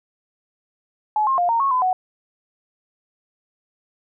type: tone with pitch steps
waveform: sine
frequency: 852 / 1066 / 705 / 923 / 1097 / 1013 / 741 Hz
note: G#5 / C6 / F5 / A#5 / C#6 / B5 / F#5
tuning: +44 / +32 / +16 / -17 / -18 / +44 / +2 cents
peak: -16 dBFS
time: 1.16-1.93 s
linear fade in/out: 2 ms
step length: 110 ms
effects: none